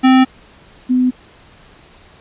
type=tone pair in turn; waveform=square / sine; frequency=260 / 252.5 Hz; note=C4 / B3; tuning=-11 / +39 cents; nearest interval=minor second; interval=50 cents; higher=first; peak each=-7 / -10 dBFS; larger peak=first; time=0.03-0.25 / 0.89-1.11 s; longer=neither; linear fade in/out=20 ms; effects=pink hiss -45 dBFS RMS until 2.2 s + resampled to 8000 Hz